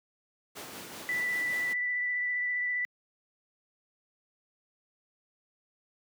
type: noise with tremolo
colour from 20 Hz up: pink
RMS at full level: -41 dBFS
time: 0.55-1.74 s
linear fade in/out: 20 ms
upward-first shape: sine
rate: 5.2 Hz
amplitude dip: 30%
type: tone with vibrato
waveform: sine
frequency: 1975.5 Hz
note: B6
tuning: in tune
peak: -28 dBFS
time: 1.09-2.85 s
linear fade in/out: 0 ms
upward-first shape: triangle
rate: 15 Hz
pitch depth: 16 cents each way
effects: high-pass 200 Hz 12 dB/octave